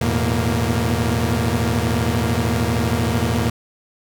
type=tone cluster; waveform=sawtooth; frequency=82.5 / 108.3 / 121.3 / 233.2 Hz; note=E2 / A2 / B2 / A#3; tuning=+2 / -27 / -31 / +1 cents; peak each=-19 dBFS; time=0.01-3.5 s; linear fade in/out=5 ms; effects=none